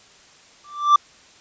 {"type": "tone with exponential growth", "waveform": "triangle", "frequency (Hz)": 1174.7, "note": "D6", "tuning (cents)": 0, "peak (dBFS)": -5, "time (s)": [0.64, 0.96], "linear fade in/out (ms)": 5, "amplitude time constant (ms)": 68, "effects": ["white hiss -50 dBFS RMS until 1.4 s", "resampled to 16000 Hz"]}